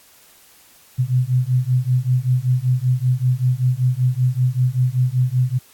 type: beating tone pair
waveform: sine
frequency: 124.2 / 129.4 Hz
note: B2 / C3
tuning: +10 / -19 cents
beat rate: 5.2 Hz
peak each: -18 dBFS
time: 0.98-5.59 s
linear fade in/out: 20 ms
effects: white hiss -50 dBFS RMS until 5.73 s + AAC 64 kbps